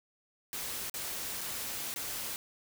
white noise with dropouts, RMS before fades -38 dBFS, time 0.53-2.36 s, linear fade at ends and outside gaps 0 ms, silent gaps 0.897-0.941 / 1.409-1.413 / 1.94-1.961 s, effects none

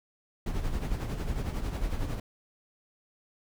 brown noise with tremolo, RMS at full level -29 dBFS, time 0.46-2.2 s, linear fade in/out 5 ms, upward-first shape sine, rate 11 Hz, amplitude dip 55%, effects none

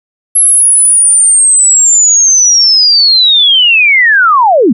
sine linear sweep, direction down, 11175 to 190 Hz, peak -3 dBFS, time 0.35-4.73 s, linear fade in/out 10 ms, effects none

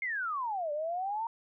sine exponential two-way sweep, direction down then up, 2166 to 579 to 934 Hz, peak -31 dBFS, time 0.02-1.27 s, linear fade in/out 2 ms, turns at 0.72 s, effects none

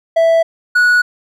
triangle tone pair in turn, 659.3 / 1464.8 Hz, E5 / F#6, 0 / -18 cents, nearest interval octave + major second, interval 1382 cents, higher second, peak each -6 dBFS, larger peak neither, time 0.16-0.43 / 0.75-1.02 s, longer neither, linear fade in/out 10 ms, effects none

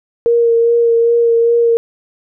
sine tone with vibrato, 466.2 Hz, A#4, in tune, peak -8 dBFS, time 0.26-1.77 s, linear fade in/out 0 ms, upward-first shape sine, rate 2.5 Hz, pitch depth 17 cents each way, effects none

